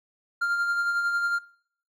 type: tone with tremolo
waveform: triangle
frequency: 1396.9 Hz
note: F6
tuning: in tune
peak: -20 dBFS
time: 0.41-1.39 s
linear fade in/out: 10 ms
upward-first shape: sine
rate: 11 Hz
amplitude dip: 40%
effects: noise-tail reverb RT60 0.6 s tail -20 dB re dry